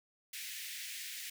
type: high-pass noise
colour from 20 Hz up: pink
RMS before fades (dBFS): -44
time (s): 0.33-1.3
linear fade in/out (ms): 5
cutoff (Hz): 1800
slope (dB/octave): 48
effects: none